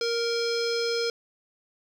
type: tone with low-pass filter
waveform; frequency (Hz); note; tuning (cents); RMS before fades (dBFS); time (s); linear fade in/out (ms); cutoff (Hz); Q
square; 466.2; A#4; 0; -27; 0.01-1.1; 2; 5000; 6
effects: 9-bit